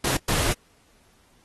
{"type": "noise bursts at uneven times", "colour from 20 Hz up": "pink", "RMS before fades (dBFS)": -24, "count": 2, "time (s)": [[0.04, 0.17], [0.28, 0.53]], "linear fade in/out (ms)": 5, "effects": ["pink hiss -61 dBFS RMS until 1.44 s", "AAC 32 kbps"]}